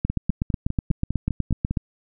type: two click trains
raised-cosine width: 5 ms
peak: -12 / -9 dBFS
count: 9 / 15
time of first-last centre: 0.1-1.71 / 0.05-1.772 s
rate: 4.97 / 8.13 Hz
effects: none